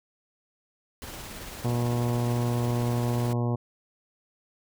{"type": "noise with tremolo", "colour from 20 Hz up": "pink", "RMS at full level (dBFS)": -39, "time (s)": [1.02, 3.33], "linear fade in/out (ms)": 0, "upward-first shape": "sine", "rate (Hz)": 18, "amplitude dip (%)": 25}
{"type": "harmonic tone", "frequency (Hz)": 120, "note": "B2", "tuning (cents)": -49, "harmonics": [1, 2, 3, 4, 5, 6, 7, 8, 9], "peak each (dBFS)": [-25, -31, -35, -37, -39, -41, -42, -43, -44], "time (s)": [1.64, 3.56], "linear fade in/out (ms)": 10}
{"effects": []}